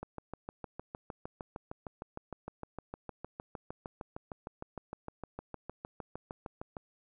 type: click train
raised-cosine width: 1 ms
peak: -26 dBFS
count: 45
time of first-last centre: 0.03-6.768 s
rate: 6.53 Hz
effects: none